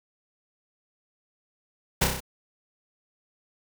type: noise with echo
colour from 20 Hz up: pink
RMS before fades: -21 dBFS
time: 2.01-2.05 s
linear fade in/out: 10 ms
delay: 31 ms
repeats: 5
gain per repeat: -3 dB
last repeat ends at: 2.205 s
effects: none